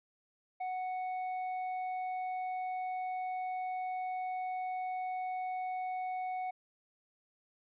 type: tone with hard clipping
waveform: sine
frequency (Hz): 740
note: F#5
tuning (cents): 0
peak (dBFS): -36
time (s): 0.6-6.51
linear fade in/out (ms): 10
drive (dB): 5
effects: resampled to 8000 Hz